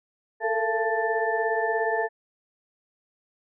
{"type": "tone cluster", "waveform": "sine", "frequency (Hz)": [437.9, 454.8, 680, 875, 1770], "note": ["A4", "A#4", "F5", "A5", "A6"], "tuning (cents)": [-8, -43, -46, -10, 10], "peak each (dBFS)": -29, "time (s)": [0.4, 2.09], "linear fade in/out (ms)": 50, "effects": []}